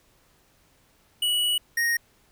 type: tone pair in turn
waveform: square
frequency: 2936 / 1865.9 Hz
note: F#7 / A#6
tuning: -14 / +1 cents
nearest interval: minor sixth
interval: 785 cents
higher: first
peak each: -22 dBFS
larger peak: neither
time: 1.22-1.58 / 1.77-1.97 s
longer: first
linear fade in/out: 5 ms
effects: pink hiss -62 dBFS RMS until 2.31 s